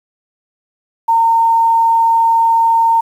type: tone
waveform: sine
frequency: 914 Hz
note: A#5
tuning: 34 cents flat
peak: -8 dBFS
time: 1.08-3.01 s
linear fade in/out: 10 ms
effects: 7-bit